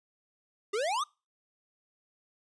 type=exponential sweep; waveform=square; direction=up; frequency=387.5 to 1280 Hz; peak=-29 dBFS; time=0.73-1.04 s; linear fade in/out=10 ms; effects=noise-tail reverb RT60 0.3 s tail -26 dB re dry + resampled to 22050 Hz